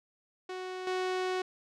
sawtooth tone with level steps, 370 Hz, F#4, in tune, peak -33 / -26 dBFS, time 0.49-1.42 s, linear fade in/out 5 ms, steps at 0.87 s, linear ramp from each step 2 ms, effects low-pass 5000 Hz 12 dB/octave

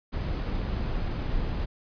brown noise, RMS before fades -29 dBFS, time 0.12-1.66 s, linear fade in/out 20 ms, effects resampled to 11025 Hz

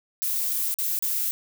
violet noise with dropouts, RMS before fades -26 dBFS, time 0.22-1.31 s, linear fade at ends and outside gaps 0 ms, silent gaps 0.741-0.786 / 0.99-1.024 s, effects none

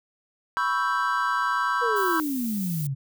triangle chord, C# half-diminished seventh, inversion third, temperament equal, 987.8 / 1108.7 / 1318.5 / 1568 Hz, B5 / C#6 / E6 / G6, 0 / 0 / 0 / 0 cents, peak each -26 dBFS, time 0.57-2.2 s, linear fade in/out 0 ms
sine exponential sweep, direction down, 493.3 to 130.81 Hz, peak -25 dBFS, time 1.81-2.95 s, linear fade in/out 20 ms
violet noise, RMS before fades -36 dBFS, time 1.96-2.87 s, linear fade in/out 5 ms
effects none

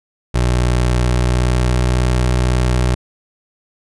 25% pulse tone with pitch glide, 61.1 to 61.95 Hz, B1 to B1, -18 to +6 cents, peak -9 dBFS, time 0.34-2.95 s, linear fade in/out 10 ms, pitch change +24 cents, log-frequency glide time 0.85-1.92 s, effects resampled to 24000 Hz

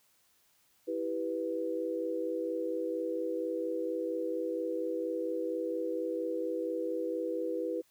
sine chord, E minor, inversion none, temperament equal with one note detuned, 327.7 / 392 / 493.9 Hz, E4 / G4 / B4, -10 / 0 / 0 cents, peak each -36 / -38 / -34 dBFS, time 0.87-7.82 s, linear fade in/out 20 ms, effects white hiss -69 dBFS RMS until 7.9 s

